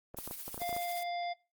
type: clicks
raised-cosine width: 1 ms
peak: -28 dBFS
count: 11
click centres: 0.145 / 0.187 / 0.276 / 0.311 / 0.48 / 0.544 / 0.578 / 0.618 / 0.693 / 0.728 / 0.765 s
type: noise with tremolo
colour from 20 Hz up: blue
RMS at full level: -41 dBFS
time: 0.17-1.03 s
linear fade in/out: 0 ms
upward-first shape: sine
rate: 14 Hz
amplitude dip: 50%
type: harmonic tone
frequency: 698.5 Hz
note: F5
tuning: in tune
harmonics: 1 / 3 / 5 / 7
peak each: -34 / -44 / -48 / -51 dBFS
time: 0.6-1.34 s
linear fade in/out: 20 ms
effects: noise-tail reverb RT60 0.3 s tail -21 dB re dry + Opus 24 kbps